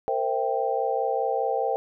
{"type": "chord", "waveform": "sine", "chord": "C dominant seventh", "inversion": "third", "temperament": "equal with one note detuned", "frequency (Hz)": [458.4, 523.3, 659.3, 784], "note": ["Bb4", "C5", "E5", "G5"], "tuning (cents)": [-29, 0, 0, 0], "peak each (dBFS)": [-28, -28, -31, -27], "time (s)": [0.08, 1.76], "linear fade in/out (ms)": 0, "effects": []}